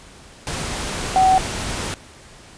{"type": "tone in noise", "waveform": "sine", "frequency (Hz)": 755, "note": "F#5", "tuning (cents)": 35, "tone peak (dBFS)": -11, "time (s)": [1.16, 1.38], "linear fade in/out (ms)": 0, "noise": "pink", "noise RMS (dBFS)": -26, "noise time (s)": [0.47, 1.94], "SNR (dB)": 12, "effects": ["pink hiss -44 dBFS RMS until 2.57 s", "resampled to 22050 Hz"]}